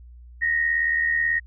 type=tone pair together; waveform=sine; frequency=1859 / 1937.3 Hz; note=A#6 / B6; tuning=-5 / -34 cents; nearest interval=minor second; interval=71 cents; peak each=-20 / -27 dBFS; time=0.41-1.4 s; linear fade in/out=20 ms; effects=added 60 Hz sine -42 dBFS peak until 1.46 s

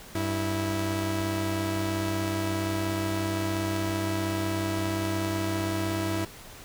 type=tone pair together; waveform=sawtooth; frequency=97 / 326.7 Hz; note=G2 / E4; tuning=-18 / -15 cents; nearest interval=octave + major sixth; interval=2103 cents; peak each=-26 / -25 dBFS; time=0.15-6.25 s; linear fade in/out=5 ms; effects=pink hiss -46 dBFS RMS until 6.64 s

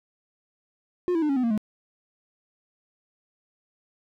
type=tone with pitch steps; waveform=triangle; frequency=357.7 / 328 / 300.8 / 275.8 / 252.9 / 231.9 / 212.7 Hz; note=F4 / E4 / D4 / C#4 / B3 / A#3 / G#3; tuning=+41 / -9 / +42 / -9 / +41 / -9 / +42 cents; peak=-19 dBFS; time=1.08-1.577 s; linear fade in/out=0 ms; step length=71 ms; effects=none

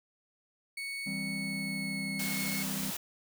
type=tone with pitch glide; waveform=35% pulse; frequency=2219 to 2185 Hz; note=C#7 to C#7; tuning=+1 to -26 cents; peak=-34 dBFS; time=0.77-2.63 s; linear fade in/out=5 ms; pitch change=-27 cents; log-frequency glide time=1.1-2.27 s
type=chord; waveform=triangle; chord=C major; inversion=first; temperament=just; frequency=163.52 / 196.22 / 261.6 Hz; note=E3 / G3 / C4; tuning=-14 / +2 / 0 cents; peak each=-41 / -35 / -40 dBFS; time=1.06-2.91 s; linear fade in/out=10 ms
type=noise; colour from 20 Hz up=white; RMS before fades=-37 dBFS; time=2.19-2.97 s; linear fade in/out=5 ms
effects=none

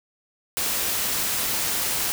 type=noise; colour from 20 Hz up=white; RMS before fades=-25 dBFS; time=0.57-2.12 s; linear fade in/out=0 ms; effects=none

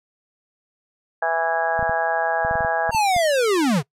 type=harmonic tone; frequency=164.81 Hz; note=E3; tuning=in tune; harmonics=3 / 4 / 5 / 6 / 7 / 8 / 9 / 10; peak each=-31 / -23 / -23 / -33 / -35 / -35 / -36 / -25 dBFS; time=1.22-2.91 s; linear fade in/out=5 ms
type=clicks; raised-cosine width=5 ms; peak=-20 dBFS; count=11; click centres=1.793 / 1.827 / 1.895 / 2.449 / 2.511 / 2.555 / 2.607 / 2.648 / 2.894 / 2.948 / 3.164 s
type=linear sweep; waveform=square; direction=down; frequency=930 to 125.6 Hz; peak=-17 dBFS; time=2.91-3.83 s; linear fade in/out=50 ms
effects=noise-tail reverb RT60 0.1 s tail -22 dB re dry + low-pass 11000 Hz 12 dB/octave

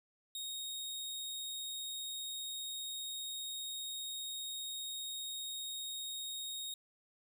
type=tone; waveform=sawtooth; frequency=3735 Hz; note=A#7; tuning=3 cents sharp; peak=-37 dBFS; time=0.35-6.74 s; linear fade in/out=2 ms; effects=none

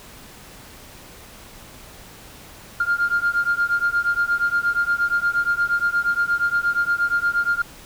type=beating tone pair; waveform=sine; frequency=1400 / 1408.5 Hz; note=F6 / F6; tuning=+4 / +14 cents; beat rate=8.5 Hz; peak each=-20 / -20 dBFS; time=2.8-7.62 s; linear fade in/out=5 ms; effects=tanh soft clip ceiling -12 dBFS + pink hiss -43 dBFS RMS until 7.85 s

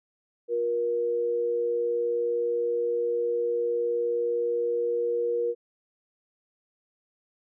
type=tone pair together; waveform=sine; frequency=355 / 474.5 Hz; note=F4 / A#4; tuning=+28 / +31 cents; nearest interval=perfect fourth; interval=503 cents; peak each=-34 / -24 dBFS; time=0.48-5.55 s; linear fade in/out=50 ms; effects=none

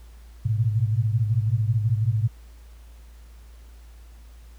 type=tone cluster; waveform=sine; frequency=107.1 / 119.9 / 125.4 Hz; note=A2 / A#2 / B2; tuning=-46 / +49 / +27 cents; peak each=-21 / -26 / -28 dBFS; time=0.45-2.28 s; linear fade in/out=10 ms; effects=added 57 Hz sine -43 dBFS peak until 4.58 s + pink hiss -58 dBFS RMS until 4.58 s

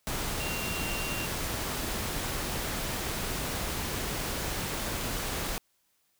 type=tone in noise; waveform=sine; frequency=2762 Hz; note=F7; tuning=20 cents flat; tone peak=-37 dBFS; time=0.4-1.26 s; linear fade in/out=0 ms; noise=pink; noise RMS=-33 dBFS; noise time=0.07-5.58 s; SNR=-7 dB; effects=white hiss -72 dBFS RMS until 6.19 s

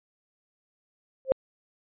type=tone with exponential growth; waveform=sine; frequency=528 Hz; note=C5; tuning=16 cents sharp; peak=-13 dBFS; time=1.25-1.32 s; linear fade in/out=0 ms; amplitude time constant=15 ms; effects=resampled to 8000 Hz

